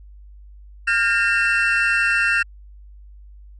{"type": "tone cluster", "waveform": "triangle", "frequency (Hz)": [1405, 1604, 1826, 2697], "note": ["F6", "G6", "A#6", "E7"], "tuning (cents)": [10, 39, -36, 39], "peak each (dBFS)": -20, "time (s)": [0.87, 2.43], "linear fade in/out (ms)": 10, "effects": ["added 50 Hz sine -40 dBFS peak until 3.59 s", "resampled to 22050 Hz"]}